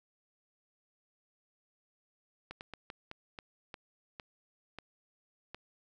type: slowing click train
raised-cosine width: 0.3 ms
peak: -27 dBFS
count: 10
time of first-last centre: 2.51-5.546 s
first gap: 99 ms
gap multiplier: 1.29
effects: none